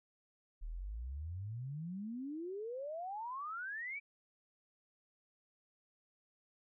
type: exponential sweep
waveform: sine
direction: up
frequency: 36.2 to 2349 Hz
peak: -40 dBFS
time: 0.61-4 s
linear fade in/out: 20 ms
effects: none